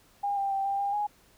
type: tone with pitch steps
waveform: sine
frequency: 808 / 791 / 782 / 793 / 802 / 830 Hz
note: G#5 / G5 / G5 / G5 / G5 / G#5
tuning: -48 / +15 / -4 / +20 / +39 / -1 cents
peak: -26 dBFS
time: 0.23-1.07 s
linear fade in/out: 10 ms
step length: 140 ms
effects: pink hiss -61 dBFS RMS until 1.37 s